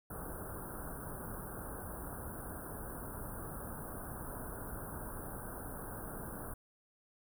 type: band-stop noise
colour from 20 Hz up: pink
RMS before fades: -44 dBFS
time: 0.1-6.54 s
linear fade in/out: 5 ms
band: 1600 to 9100 Hz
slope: 96 dB/octave
effects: none

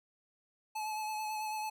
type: tone with vibrato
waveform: square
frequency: 860 Hz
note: A5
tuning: 40 cents flat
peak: -36 dBFS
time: 0.75-1.7 s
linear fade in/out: 10 ms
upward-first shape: sine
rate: 9.1 Hz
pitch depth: 21 cents each way
effects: none

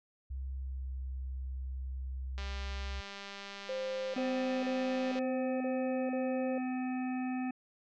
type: tone with pitch glide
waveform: sine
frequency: 66.1 to 65.08 Hz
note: C2 to C2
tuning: +18 to -9 cents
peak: -36 dBFS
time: 0.3-3.01 s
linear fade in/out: 10 ms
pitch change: -27 cents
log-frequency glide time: 0.55-0.93 s
type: click train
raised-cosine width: 0.2 ms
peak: -27 dBFS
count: 560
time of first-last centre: 2.38-5.189 s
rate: 199 Hz
type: tone bursts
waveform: sine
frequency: 523.3 Hz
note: C5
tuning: in tune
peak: -34 dBFS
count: 6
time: 3.69-6.58 s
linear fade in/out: 2 ms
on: 450 ms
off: 38 ms
type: harmonic tone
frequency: 254.8 Hz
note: C4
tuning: 46 cents flat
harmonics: 1 / 3 / 5 / 7 / 9 / 10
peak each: -33 / -42 / -53 / -50 / -57 / -49 dBFS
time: 4.16-7.51 s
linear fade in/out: 5 ms
effects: low-pass 5000 Hz 12 dB/octave

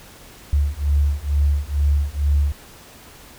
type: beating tone pair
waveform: sine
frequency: 71 / 73.2 Hz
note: C#2 / D2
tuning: +42 / -5 cents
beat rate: 2.2 Hz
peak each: -19 dBFS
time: 0.53-2.52 s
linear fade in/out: 0 ms
effects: pink hiss -44 dBFS RMS until 3.38 s

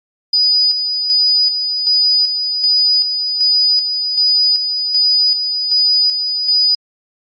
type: tone with tremolo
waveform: sine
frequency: 4953 Hz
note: D#8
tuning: 9 cents flat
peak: -9 dBFS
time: 0.33-6.75 s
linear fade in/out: 5 ms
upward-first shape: square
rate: 1.3 Hz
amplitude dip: 50%
effects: MP3 32 kbps

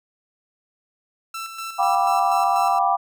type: tone with tremolo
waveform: sawtooth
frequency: 1335 Hz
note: E6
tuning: 22 cents sharp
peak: -25 dBFS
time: 1.34-2.79 s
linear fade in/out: 5 ms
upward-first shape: square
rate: 4.1 Hz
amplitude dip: 50%
type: chord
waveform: sine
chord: G dominant seventh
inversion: third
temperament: just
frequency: 705.6 / 784 / 980 / 1176 Hz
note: F5 / G5 / B5 / D6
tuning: +18 / 0 / -14 / +2 cents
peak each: -22 / -20 / -24 / -23 dBFS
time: 1.78-2.97 s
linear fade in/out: 20 ms
effects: none

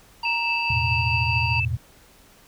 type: harmonic tone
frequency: 932 Hz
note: A#5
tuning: 1 cent flat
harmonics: 1 / 3 / 5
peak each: -27 / -33 / -33 dBFS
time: 0.23-1.6 s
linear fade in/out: 5 ms
type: tone with tremolo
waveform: sine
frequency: 2637 Hz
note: E7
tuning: in tune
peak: -21 dBFS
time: 0.25-1.65 s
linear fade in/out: 2 ms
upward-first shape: triangle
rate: 4.7 Hz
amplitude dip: 40%
type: chord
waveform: sine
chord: E suspended fourth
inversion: none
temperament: equal with one note detuned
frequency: 83.22 / 110 / 123.47 Hz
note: E2 / A2 / B2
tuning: +17 / 0 / 0 cents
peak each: -27 dBFS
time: 0.7-1.77 s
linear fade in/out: 5 ms
effects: pink hiss -53 dBFS RMS until 2.47 s

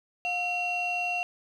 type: tone pair together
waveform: sine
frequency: 715.1 / 2736 Hz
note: F5 / F7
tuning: +41 / -36 cents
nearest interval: octave + major seventh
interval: 2323 cents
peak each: -29 / -27 dBFS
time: 0.25-1.23 s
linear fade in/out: 0 ms
effects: tanh soft clip ceiling -23 dBFS + 10-bit

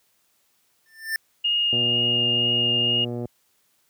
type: tone with exponential growth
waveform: square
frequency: 1785 Hz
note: A6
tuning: 24 cents sharp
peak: -21 dBFS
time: 0.86-1.16 s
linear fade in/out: 1 ms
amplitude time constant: 64 ms
type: tone with vibrato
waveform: sine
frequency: 2841 Hz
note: F7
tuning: 29 cents sharp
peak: -19 dBFS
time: 1.44-3.05 s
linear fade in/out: 10 ms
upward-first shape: triangle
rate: 2.1 Hz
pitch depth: 10 cents each way
type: click train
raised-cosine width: 2 ms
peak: -18 dBFS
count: 184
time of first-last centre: 1.73-3.255 s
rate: 120 Hz
effects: white hiss -66 dBFS RMS until 3.89 s + high-pass 60 Hz 12 dB/octave

